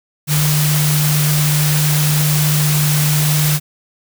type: tone in noise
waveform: sine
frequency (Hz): 150.1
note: D3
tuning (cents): +38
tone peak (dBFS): -13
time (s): 0.27-3.6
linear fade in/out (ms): 50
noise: white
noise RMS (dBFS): -19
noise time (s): 0.27-3.6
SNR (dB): +3
effects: none